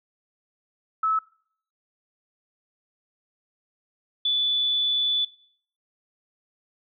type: tone pair in turn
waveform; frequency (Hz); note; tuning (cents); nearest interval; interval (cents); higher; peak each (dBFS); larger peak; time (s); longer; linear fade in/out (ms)
sine; 1300 / 3471; E6 / A7; -24 / -24; octave + perfect fourth; 1700; second; -20; neither; 1.03-1.19 / 4.25-5.25; second; 5
effects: noise-tail reverb RT60 0.6 s tail -23 dB re dry